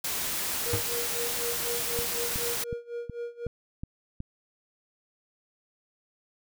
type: noise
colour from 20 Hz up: white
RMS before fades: -31 dBFS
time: 0.04-2.64 s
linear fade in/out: 5 ms
type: tone with tremolo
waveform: triangle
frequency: 474.1 Hz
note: A#4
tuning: 29 cents sharp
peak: -29 dBFS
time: 0.66-3.47 s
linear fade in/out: 2 ms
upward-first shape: sine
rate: 4 Hz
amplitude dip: 90%
type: tone with exponential decay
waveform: 45% pulse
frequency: 104.4 Hz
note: G#2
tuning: 10 cents sharp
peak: -23 dBFS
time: 0.73-0.85 s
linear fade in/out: 5 ms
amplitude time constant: 25 ms
type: click train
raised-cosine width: 5 ms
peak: -23 dBFS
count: 7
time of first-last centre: 1.99-4.204 s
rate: 2.71 Hz
effects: none